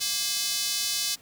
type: tone with high-pass filter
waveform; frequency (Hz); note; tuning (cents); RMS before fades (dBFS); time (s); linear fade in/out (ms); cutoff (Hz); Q
square; 233.1; A#3; 0; -28; 0-1.16; 20; 4500; 1.6
effects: pink hiss -55 dBFS RMS until 1.21 s + high-pass 60 Hz 12 dB/octave